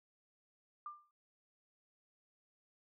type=tone with exponential decay; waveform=sine; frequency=1193 Hz; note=D6; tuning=27 cents sharp; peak=-40 dBFS; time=0.86-1.11 s; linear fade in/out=2 ms; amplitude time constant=54 ms; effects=none